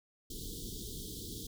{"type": "band-stop noise", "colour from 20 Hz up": "pink", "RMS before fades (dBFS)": -43, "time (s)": [0.3, 1.47], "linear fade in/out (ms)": 5, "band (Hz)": [460, 3200], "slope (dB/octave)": 96, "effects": []}